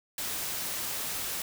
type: noise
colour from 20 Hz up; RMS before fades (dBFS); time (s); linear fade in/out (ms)
white; -34; 0.18-1.42; 2
effects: none